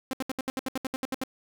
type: tone bursts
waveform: sawtooth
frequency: 262.6 Hz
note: C4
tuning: 6 cents sharp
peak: -24 dBFS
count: 13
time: 0.11-1.236 s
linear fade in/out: 0 ms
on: 22 ms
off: 70 ms
effects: none